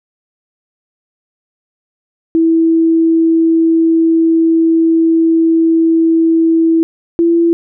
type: tone pair in turn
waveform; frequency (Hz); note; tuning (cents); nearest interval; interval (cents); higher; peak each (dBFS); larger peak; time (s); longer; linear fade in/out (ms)
sine; 327.4 / 337; E4 / E4; -12 / +38; minor second; 50; second; -7; neither; 2.35-6.83 / 7.19-7.53; first; 0
effects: none